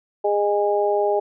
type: harmonic tone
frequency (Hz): 205.1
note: G#3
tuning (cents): -21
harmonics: 2 / 3 / 4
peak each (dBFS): -20 / -22 / -23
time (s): 0.24-1.2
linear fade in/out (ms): 10
effects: none